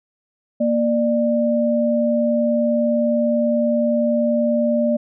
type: tone pair together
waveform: sine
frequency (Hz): 234.5 / 595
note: A#3 / D5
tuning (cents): +11 / +22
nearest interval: octave + major third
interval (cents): 1611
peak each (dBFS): -18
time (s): 0.6-4.97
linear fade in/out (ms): 10
effects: none